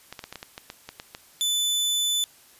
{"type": "clicks", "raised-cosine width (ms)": 0.2, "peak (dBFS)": -19, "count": 11, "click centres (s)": [0.126, 0.192, 0.24, 0.326, 0.357, 0.429, 0.579, 0.701, 0.89, 0.999, 1.149]}
{"type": "tone", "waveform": "sawtooth", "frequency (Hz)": 3500, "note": "A7", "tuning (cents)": -10, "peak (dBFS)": -19, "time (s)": [1.41, 2.24], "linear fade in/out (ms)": 0}
{"effects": ["white hiss -54 dBFS RMS until 2.59 s", "resampled to 32000 Hz"]}